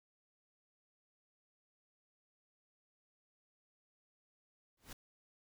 pink noise with exponential growth, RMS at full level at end -44 dBFS, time 4.77-4.93 s, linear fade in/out 5 ms, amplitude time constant 33 ms, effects none

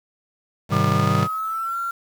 square chord, Ab major seventh, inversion none, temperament just, 103.83 / 129.78 / 155.74 / 194.67 Hz, Ab2 / C3 / Eb3 / G3, 0 / -14 / +2 / -12 cents, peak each -24 dBFS, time 0.69-1.28 s, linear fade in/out 50 ms
sine tone with pitch glide, 1200 to 1370.5 Hz, D6 to F6, +37 to -33 cents, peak -23 dBFS, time 0.72-1.91 s, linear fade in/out 5 ms, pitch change +230 cents, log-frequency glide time 0.91-1.78 s
effects low-pass 7000 Hz 12 dB/octave + 7-bit

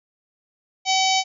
harmonic tone, 761 Hz, F#5, 48 cents sharp, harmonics 1 / 3 / 4 / 5 / 6 / 7 / 8 / 9, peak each -20 / -25 / -26 / -27 / -28 / -28 / -29 / -30 dBFS, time 0.85-1.24 s, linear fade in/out 50 ms, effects none

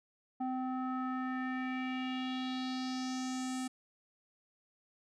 square tone with low-pass filter sweep, 257.3 Hz, C4, 29 cents flat, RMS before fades -37 dBFS, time 0.4-3.68 s, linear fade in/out 10 ms, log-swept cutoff 860 to 8800 Hz, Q 3.1, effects none

